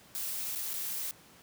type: noise with dropouts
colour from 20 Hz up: blue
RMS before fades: -36 dBFS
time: 0.15-1.11 s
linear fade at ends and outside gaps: 0 ms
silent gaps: 0.551-0.558 / 0.734-0.739 s
effects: pink hiss -57 dBFS RMS until 1.42 s + high-pass 100 Hz 12 dB/octave